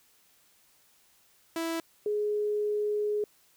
sawtooth / sine tone pair in turn, 329.6 / 418.4 Hz, E4 / G#4, 0 / +13 cents, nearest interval major third, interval 413 cents, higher second, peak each -26 dBFS, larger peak neither, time 1.56-1.8 / 2.06-3.24 s, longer second, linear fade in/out 2 ms, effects white hiss -64 dBFS RMS until 3.56 s

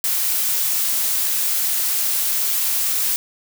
blue noise, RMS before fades -20 dBFS, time 0.04-3.16 s, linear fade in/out 0 ms, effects none

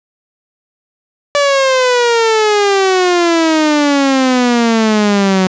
sawtooth exponential sweep, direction down, 580 to 185 Hz, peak -5 dBFS, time 1.35-5.47 s, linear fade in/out 0 ms, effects resampled to 16000 Hz + 7-bit

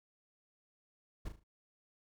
brown noise with echo, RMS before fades -38 dBFS, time 1.25-1.29 s, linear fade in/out 10 ms, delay 37 ms, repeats 4, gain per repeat -8 dB, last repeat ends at 1.438 s, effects none

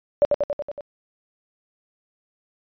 sine tone with echo, 580 Hz, D5, 22 cents flat, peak -12 dBFS, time 0.22-0.25 s, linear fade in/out 0 ms, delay 93 ms, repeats 6, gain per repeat -3 dB, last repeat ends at 0.808 s, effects resampled to 11025 Hz

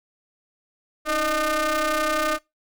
sawtooth ring-modulated tone, 300.7 Hz, D4, 41 cents sharp, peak -14 dBFS, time 1.05-2.39 s, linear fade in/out 50 ms, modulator 918 Hz, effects noise-tail reverb RT60 0.2 s tail -22 dB re dry

